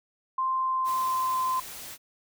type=tone with pitch glide; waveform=sine; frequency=1046.5 to 1033.3 Hz; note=C6 to C6; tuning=0 to -22 cents; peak=-24 dBFS; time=0.38-1.6 s; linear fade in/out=5 ms; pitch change=-22 cents; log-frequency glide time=0.51-1.4 s
type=noise; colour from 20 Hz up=white; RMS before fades=-41 dBFS; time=0.84-1.98 s; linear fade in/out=50 ms
effects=none